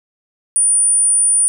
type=tone; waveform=sine; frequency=9397 Hz; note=D9; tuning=in tune; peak=-10 dBFS; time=0.56-1.48 s; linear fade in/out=0 ms; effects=none